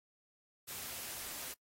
white noise, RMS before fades -44 dBFS, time 0.67-1.54 s, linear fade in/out 20 ms, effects noise-tail reverb RT60 0.1 s tail -22 dB re dry + AAC 48 kbps

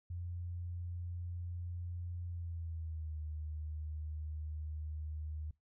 sine tone with pitch glide, 87.31 to 76.89 Hz, F2 to D#2, 0 to -20 cents, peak -39 dBFS, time 0.1-5.51 s, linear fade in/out 5 ms, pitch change -220 cents, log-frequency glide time 2.26-3.19 s, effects noise-tail reverb RT60 0.2 s tail -22 dB re dry

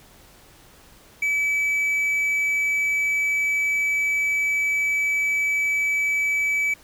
triangle tone, 2296 Hz, D7, 40 cents flat, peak -18 dBFS, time 1.22-6.74 s, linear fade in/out 5 ms, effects pink hiss -51 dBFS RMS until 6.83 s

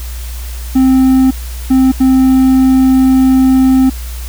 triangle tone bursts at uneven times, 261.6 Hz, C4, in tune, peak -3 dBFS, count 3, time 0.75-1.31 / 1.7-1.92 / 2-3.9 s, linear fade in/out 10 ms, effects added 60 Hz sine -20 dBFS peak until 4.28 s + white hiss -32 dBFS RMS until 4.28 s

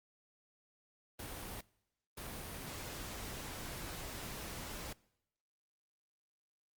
pink noise bursts at uneven times, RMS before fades -45 dBFS, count 2, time 1.19-1.61 / 2.17-4.93 s, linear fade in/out 5 ms, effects noise-tail reverb RT60 0.8 s tail -23 dB re dry + Opus 32 kbps

